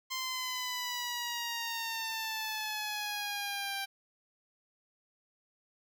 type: exponential sweep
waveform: 10% pulse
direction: down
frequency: 1046.5 to 784 Hz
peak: -26 dBFS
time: 0.1-3.86 s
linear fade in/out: 20 ms
effects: none